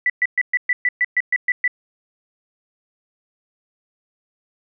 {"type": "tone bursts", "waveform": "sine", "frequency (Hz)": 1975.5, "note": "B6", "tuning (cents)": 0, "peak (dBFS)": -14, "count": 11, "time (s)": [0.06, 1.678], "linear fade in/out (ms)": 2, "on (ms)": 38, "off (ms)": 120, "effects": []}